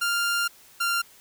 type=tone pair in turn; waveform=sawtooth; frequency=1396.9 / 1388.1 Hz; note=F6 / F6; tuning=0 / -11 cents; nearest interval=unison; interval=11 cents; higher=first; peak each=-19 dBFS; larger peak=neither; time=0.01-0.48 / 0.8-1.02 s; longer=first; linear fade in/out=10 ms; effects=white hiss -53 dBFS RMS until 1.2 s